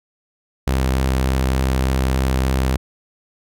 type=tone with vibrato; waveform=sawtooth; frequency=65.41 Hz; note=C2; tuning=in tune; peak=-12 dBFS; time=0.67-2.77 s; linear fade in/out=5 ms; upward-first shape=sine; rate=3.4 Hz; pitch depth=12 cents each way; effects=none